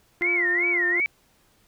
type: harmonic tone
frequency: 349.8 Hz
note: F4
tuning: 3 cents sharp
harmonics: 1 / 2 / 3 / 4 / 5 / 6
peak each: -29 / -41 / -44 / -43 / -47 / -45 dBFS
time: 0.21-1 s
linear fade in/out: 0 ms
type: tone with vibrato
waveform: sine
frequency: 2034 Hz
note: C7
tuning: 50 cents flat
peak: -20 dBFS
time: 0.22-1.06 s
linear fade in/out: 0 ms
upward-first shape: sine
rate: 2.7 Hz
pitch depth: 210 cents each way
effects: pink hiss -62 dBFS RMS until 1.67 s